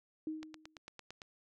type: tone with exponential decay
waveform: sine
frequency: 312.9 Hz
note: D#4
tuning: 10 cents sharp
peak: -34 dBFS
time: 0.27-0.78 s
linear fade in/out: 2 ms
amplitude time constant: 110 ms
type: click train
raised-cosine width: 0.2 ms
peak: -30 dBFS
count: 8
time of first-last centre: 0.43-1.218 s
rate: 8.88 Hz
effects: none